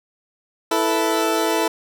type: chord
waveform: 20% pulse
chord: E suspended fourth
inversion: none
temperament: equal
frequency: 329.6 / 440 / 493.9 Hz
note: E4 / A4 / B4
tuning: 0 / 0 / 0 cents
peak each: -16 / -16 / -22 dBFS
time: 0.71-1.68 s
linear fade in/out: 5 ms
effects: none